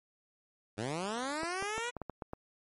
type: linear sweep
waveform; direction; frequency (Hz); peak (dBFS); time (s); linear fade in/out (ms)
10% pulse; up; 97.1 to 494.2; -26; 0.77-1.91; 20
type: clicks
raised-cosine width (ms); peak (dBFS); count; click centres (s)
1; -25; 8; 1.433 / 1.625 / 1.78 / 1.967 / 2.017 / 2.097 / 2.222 / 2.334
effects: MP3 48 kbps